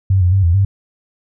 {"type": "tone with pitch steps", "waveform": "sine", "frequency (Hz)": [95.9, 89.4, 97.1, 84.8, 98.3], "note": ["G2", "F2", "G2", "E2", "G2"], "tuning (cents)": [-37, 41, -16, 50, 5], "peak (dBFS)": -9, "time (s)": [0.1, 0.65], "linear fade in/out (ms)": 5, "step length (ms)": 110, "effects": []}